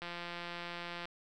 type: click train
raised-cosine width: 0.3 ms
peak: -26 dBFS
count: 180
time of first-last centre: 0.02-1.055 s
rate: 173 Hz
effects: none